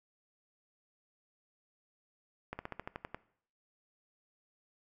slowing click train, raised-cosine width 0.5 ms, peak -24 dBFS, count 9, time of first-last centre 2.53-3.146 s, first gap 60 ms, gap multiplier 1.07, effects noise-tail reverb RT60 0.6 s tail -19 dB re dry

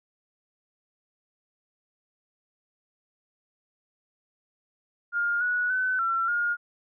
sine tone with pitch steps, 1412 / 1466 / 1512 / 1353 / 1423 Hz, F6 / F#6 / F#6 / E6 / F6, +19 / -16 / +37 / +45 / +32 cents, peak -23 dBFS, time 5.12-6.57 s, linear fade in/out 50 ms, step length 290 ms, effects none

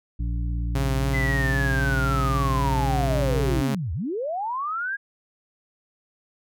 harmonic tone, 58.27 Hz, A#1, in tune, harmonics 1 / 2 / 3 / 5, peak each -24 / -32 / -36 / -40 dBFS, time 0.19-3.62 s, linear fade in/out 10 ms
sawtooth tone with vibrato, 135.3 Hz, C#3, 42 cents flat, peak -20 dBFS, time 0.75-3.75 s, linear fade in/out 5 ms, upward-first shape sine, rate 3.8 Hz, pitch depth 22 cents each way
sine linear two-way sweep, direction down then up, 2040 to 69.6 to 1656 Hz, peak -25 dBFS, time 1.13-4.97 s, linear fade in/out 20 ms, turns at 3.93 s
effects none

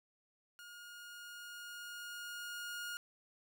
sawtooth tone with level ramp, 1429 Hz, F6, 39 cents sharp, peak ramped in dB -48 to -37 dBFS, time 0.59-2.97 s, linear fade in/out 0 ms, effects none

